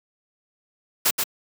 white noise with echo, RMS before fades -19 dBFS, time 1.05-1.11 s, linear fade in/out 10 ms, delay 130 ms, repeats 1, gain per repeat -4 dB, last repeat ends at 1.24 s, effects high-pass 150 Hz 12 dB/octave

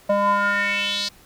square tone with band-pass filter sweep, 202.2 Hz, G#3, 46 cents flat, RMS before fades -21 dBFS, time 0.09-1.09 s, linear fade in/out 10 ms, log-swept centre 680 to 4700 Hz, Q 4.5, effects pink hiss -51 dBFS RMS until 1.25 s

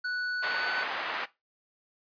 square tone with pitch glide, 1480 to 1499.8 Hz, F#6 to F#6, 0 to +23 cents, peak -30 dBFS, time 0.04-0.84 s, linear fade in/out 10 ms, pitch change +23 cents, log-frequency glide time 0.48-0.72 s
pink band-pass noise, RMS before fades -34 dBFS, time 0.42-1.26 s, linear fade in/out 20 ms, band 880 to 2500 Hz, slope 12 dB/octave
effects noise-tail reverb RT60 0.2 s tail -17 dB re dry + resampled to 11025 Hz

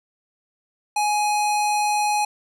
square tone with low-pass filter, 836 Hz, G#5, 11 cents sharp, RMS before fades -21 dBFS, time 0.96-2.25 s, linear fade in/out 5 ms, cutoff 10000 Hz, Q 1.3, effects none

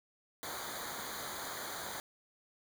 pink noise with comb filter, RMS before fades -42 dBFS, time 0.43-2 s, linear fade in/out 0 ms, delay 0.37 ms, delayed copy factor -0.95, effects none

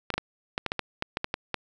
clicks, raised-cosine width 0.3 ms, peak -11 dBFS, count 12, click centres 0.103 / 0.14 / 0.18 / 0.579 / 0.663 / 0.719 / 0.793 / 1.024 / 1.171 / 1.244 / 1.341 / 1.543 s, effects none

